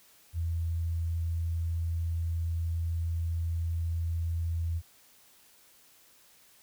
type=tone; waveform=sine; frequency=83.3 Hz; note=E2; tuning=19 cents sharp; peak=-28 dBFS; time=0.33-4.82 s; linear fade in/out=50 ms; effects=white hiss -60 dBFS RMS until 6.62 s